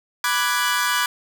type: chord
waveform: sawtooth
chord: G# half-diminished seventh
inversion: first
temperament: equal with one note detuned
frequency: 987.8 / 1174.7 / 1480 / 1668.9 Hz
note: B5 / D6 / F#6 / G#6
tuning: 0 / 0 / 0 / +8 cents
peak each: -21 dBFS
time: 0.24-1.06 s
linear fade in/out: 2 ms
effects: none